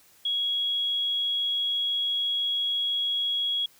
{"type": "tone", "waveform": "sine", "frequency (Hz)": 3322, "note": "G#7", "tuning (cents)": 0, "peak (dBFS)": -24, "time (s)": [0.25, 3.66], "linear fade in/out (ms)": 5, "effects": ["white hiss -58 dBFS RMS until 3.79 s"]}